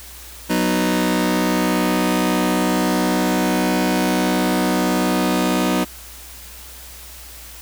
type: chord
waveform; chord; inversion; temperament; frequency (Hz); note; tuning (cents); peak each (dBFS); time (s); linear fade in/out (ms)
sawtooth; B major; second; just; 185.21 / 246.9 / 308.7; F#3 / B3 / D#4; +2 / 0 / -14; -17; 0.49-5.85; 20
effects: added 60 Hz sine -41 dBFS peak until 7.61 s + white hiss -39 dBFS RMS until 7.61 s